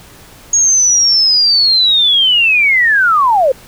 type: linear sweep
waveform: sine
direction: down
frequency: 6645 to 493.9 Hz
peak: -7 dBFS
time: 0.53-3.52 s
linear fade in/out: 5 ms
effects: pink hiss -39 dBFS RMS until 3.67 s